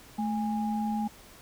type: tone pair together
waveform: sine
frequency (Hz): 217.7 / 822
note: A3 / G#5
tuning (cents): -18 / -18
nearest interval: octave + major seventh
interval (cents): 2300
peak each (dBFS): -28 / -33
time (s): 0.18-1.08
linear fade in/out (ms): 10
effects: pink hiss -52 dBFS RMS until 1.41 s